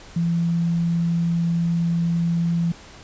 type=tone; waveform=sine; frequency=168.9 Hz; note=E3; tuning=42 cents sharp; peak=-18 dBFS; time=0.16-2.72 s; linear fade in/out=5 ms; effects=pink hiss -44 dBFS RMS until 3.03 s + resampled to 16000 Hz